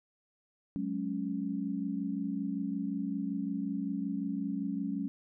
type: chord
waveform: sine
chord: F# suspended second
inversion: none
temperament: equal with one note detuned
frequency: 185 / 210.4 / 277.2 Hz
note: F#3 / G#3 / C#4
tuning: 0 / +23 / 0 cents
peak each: -37 / -36 / -35 dBFS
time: 0.76-5.08 s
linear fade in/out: 0 ms
effects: none